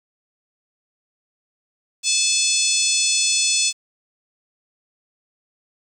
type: harmonic tone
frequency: 866 Hz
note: A5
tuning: 28 cents flat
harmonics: 3 / 4 / 5 / 6 / 7 / 8 / 9 / 10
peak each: -25 / -25 / -25 / -25 / -25 / -25 / -25 / -25 dBFS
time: 2.03-3.73 s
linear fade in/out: 50 ms
effects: 8-bit